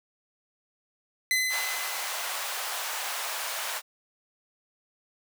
sawtooth tone with exponential decay, 2028 Hz, B6, 45 cents sharp, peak -18 dBFS, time 1.31-2.69 s, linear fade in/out 1 ms, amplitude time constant 300 ms
pink high-pass noise, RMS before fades -33 dBFS, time 1.49-3.82 s, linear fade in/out 50 ms, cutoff 690 Hz, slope 24 dB/octave
effects none

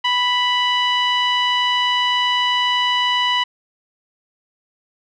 sawtooth tone with low-pass filter, 987.8 Hz, B5, in tune, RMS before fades -18 dBFS, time 0.04-3.44 s, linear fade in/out 10 ms, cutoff 3100 Hz, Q 3.6, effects none

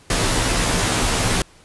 pink noise with comb filter, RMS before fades -19 dBFS, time 0.1-1.42 s, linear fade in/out 2 ms, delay 14 ms, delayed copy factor -0.8, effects pink hiss -50 dBFS RMS until 1.64 s + resampled to 24000 Hz

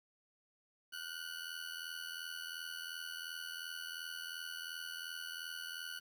20% pulse ring-modulated tone, 1480 Hz, F#6, in tune, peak -35 dBFS, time 0.92-6 s, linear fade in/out 20 ms, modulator 41.4 Hz, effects 11-bit

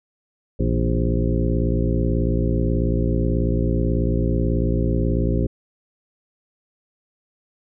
harmonic tone with a mistuned harmonic, 58.3 Hz, A#1, 1 cent sharp, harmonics 1 / 2 / 3 / 4 / 5 / 6 / 7 / 9, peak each -21 / -24 / -26 / -27 / -28 / -29 / -29 / -31 dBFS, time 0.59-5.47 s, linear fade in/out 10 ms, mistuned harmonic 3, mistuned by -91 cents, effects none

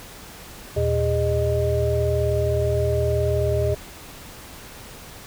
sine tone cluster, 79.4 / 118.5 / 408 / 615 Hz, D#2 / A#2 / G#4 / D#5, +36 / +29 / -31 / -20 cents, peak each -24 dBFS, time 0.76-3.75 s, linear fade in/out 10 ms, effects pink hiss -41 dBFS RMS until 5.26 s

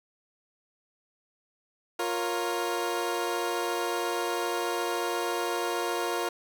20% pulse chord, Bb minor, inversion second, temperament equal with one note detuned, 351.7 / 466.2 / 554.4 Hz, F4 / Bb4 / Db5, +12 / 0 / 0 cents, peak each -26 / -27 / -31 dBFS, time 1.99-6.29 s, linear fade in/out 5 ms, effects none

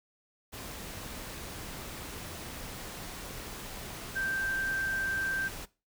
sine tone in noise, 1568 Hz, G6, in tune, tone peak -29 dBFS, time 4.15-5.49 s, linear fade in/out 20 ms, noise pink, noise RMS -42 dBFS, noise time 0.52-5.66 s, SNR +10 dB, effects noise-tail reverb RT60 0.3 s tail -20 dB re dry

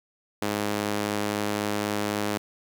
sawtooth tone with high-pass filter, 103.83 Hz, G#2, in tune, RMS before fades -28 dBFS, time 0.42-2.38 s, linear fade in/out 5 ms, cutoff 260 Hz, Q 0.81, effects none

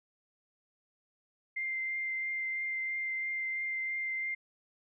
sine tone with vibrato, 2093 Hz, C7, in tune, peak -32 dBFS, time 1.56-4.35 s, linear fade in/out 10 ms, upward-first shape triangle, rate 3 Hz, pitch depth 12 cents each way, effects none

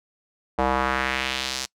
square tone with band-pass filter sweep, 65.41 Hz, C2, in tune, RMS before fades -25 dBFS, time 0.58-1.66 s, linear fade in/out 10 ms, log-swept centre 740 to 5900 Hz, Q 1.5, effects noise-tail reverb RT60 0.1 s tail -24 dB re dry

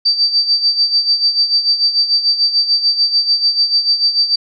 sine tone with tremolo, 4650 Hz, D8, 18 cents flat, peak -8 dBFS, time 0.05-4.36 s, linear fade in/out 10 ms, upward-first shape sine, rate 6.8 Hz, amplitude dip 70%, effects none

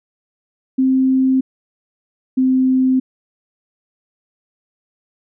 sine tone pair in turn, 262.2 / 259.5 Hz, C4 / C4, +4 / -14 cents, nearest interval unison, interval 18 cents, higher first, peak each -11 dBFS, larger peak neither, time 0.78-1.41 / 2.37-3 s, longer neither, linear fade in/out 10 ms, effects none

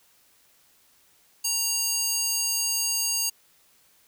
square tone with high-pass filter, 932.3 Hz, A#5, in tune, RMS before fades -26 dBFS, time 1.44-3.3 s, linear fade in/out 10 ms, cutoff 5700 Hz, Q 1.5, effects white hiss -61 dBFS RMS until 4.07 s

